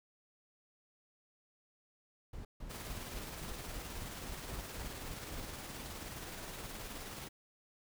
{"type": "noise bursts", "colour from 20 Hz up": "brown", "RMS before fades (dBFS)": -45, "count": 12, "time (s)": [2.33, 5.42], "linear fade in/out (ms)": 5, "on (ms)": 120, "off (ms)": 150}
{"type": "noise with tremolo", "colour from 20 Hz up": "pink", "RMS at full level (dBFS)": -45, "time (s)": [2.69, 7.29], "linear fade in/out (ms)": 20, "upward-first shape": "square", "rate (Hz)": 19, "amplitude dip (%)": 25}
{"effects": []}